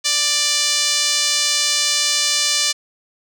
5% pulse tone with band-pass filter, 589 Hz, D5, 5 cents sharp, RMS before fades -18 dBFS, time 0.04-2.73 s, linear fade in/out 20 ms, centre 5500 Hz, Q 0.79, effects none

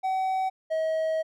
triangle tone pair in turn, 758 / 637.5 Hz, F#5 / D#5, +42 / +42 cents, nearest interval minor third, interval 300 cents, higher first, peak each -22 dBFS, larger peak neither, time 0.03-0.5 / 0.7-1.23 s, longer second, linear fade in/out 20 ms, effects none

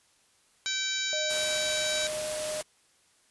harmonic tone, 772 Hz, G5, 27 cents flat, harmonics 2 / 3 / 4 / 5 / 6 / 7 / 8 / 9, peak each -36 / -37 / -41 / -32 / -40 / -40 / -41 / -36 dBFS, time 0.66-2.07 s, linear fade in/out 0 ms
sine tone, 614 Hz, D#5, 23 cents flat, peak -32 dBFS, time 1.13-2.61 s, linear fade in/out 0 ms
white noise, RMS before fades -35 dBFS, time 1.29-2.63 s, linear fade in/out 20 ms
effects white hiss -65 dBFS RMS until 3.3 s + resampled to 24000 Hz

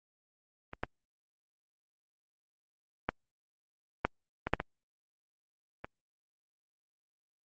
clicks, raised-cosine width 0.5 ms, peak -26 / -16 / -14 / -11 / -17 / -9 / -17 / -25 dBFS, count 8, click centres 0.734 / 0.835 / 3.09 / 4.05 / 4.47 / 4.536 / 4.601 / 5.845 s, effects Opus 24 kbps

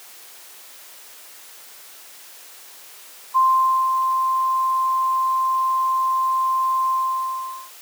sine tone with ADSR envelope, 1046.5 Hz, C6, in tune, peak -12 dBFS, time 3.34-7.71 s, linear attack 26 ms, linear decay 520 ms, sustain -5 dB, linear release 790 ms, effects white hiss -43 dBFS RMS until 7.81 s + high-pass 400 Hz 12 dB/octave

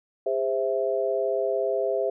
sine chord, Ab augmented, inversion none, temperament equal with one note detuned, 405.6 / 523.3 / 659.3 Hz, Ab4 / C5 / E5, -41 / 0 / 0 cents, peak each -27 dBFS, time 0.26-2.1 s, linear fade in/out 5 ms, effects none

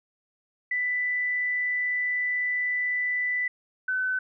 sine tone pair in turn, 1986 / 1513.8 Hz, B6 / F#6, +9 / +39 cents, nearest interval perfect fourth, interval 470 cents, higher first, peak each -24 dBFS, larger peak neither, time 0.71-3.48 / 3.88-4.19 s, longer first, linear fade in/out 5 ms, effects none

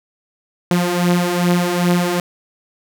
sawtooth beating tone pair, 174.61 / 177.11 Hz, F3 / F3, 0 / +25 cents, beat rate 2.5 Hz, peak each -15 / -12 dBFS, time 0.71-2.2 s, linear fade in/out 2 ms, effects none

